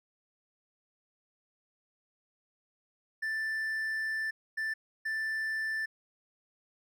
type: tone bursts at uneven times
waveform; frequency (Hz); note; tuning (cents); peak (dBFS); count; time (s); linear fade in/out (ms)
triangle; 1767; A6; +7; -29; 3; 3.22-4.31 / 4.57-4.74 / 5.05-5.86; 10
effects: none